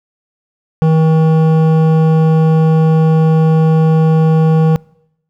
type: tone with hard clipping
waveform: sine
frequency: 159.5 Hz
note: D#3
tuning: 43 cents sharp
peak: -9 dBFS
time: 0.82-4.76 s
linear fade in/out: 0 ms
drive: 12 dB
effects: noise-tail reverb RT60 0.8 s tail -25 dB re dry